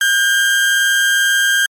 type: tone pair together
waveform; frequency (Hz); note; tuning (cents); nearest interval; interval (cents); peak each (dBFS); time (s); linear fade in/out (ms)
35% pulse; 1480 / 1602.3; F#6 / G6; 0 / +37; minor second; 137; -21 / -10; 0.01-1.66; 2
effects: MP3 64 kbps